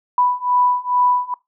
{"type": "beating tone pair", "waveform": "sine", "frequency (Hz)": [987.8, 990.1], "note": ["B5", "B5"], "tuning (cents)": [0, 4], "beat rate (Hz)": 2.3, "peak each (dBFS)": [-18, -17], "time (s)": [0.18, 1.34], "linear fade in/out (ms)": 2, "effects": ["noise-tail reverb RT60 0.2 s tail -22 dB re dry"]}